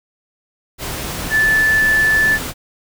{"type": "tone in noise", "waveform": "sine", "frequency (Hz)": 1748, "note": "A6", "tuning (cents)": -12, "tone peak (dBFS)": -11, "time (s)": [1.3, 2.39], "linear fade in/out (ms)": 50, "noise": "pink", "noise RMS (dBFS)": -25, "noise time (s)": [0.78, 2.54], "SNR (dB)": 11, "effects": []}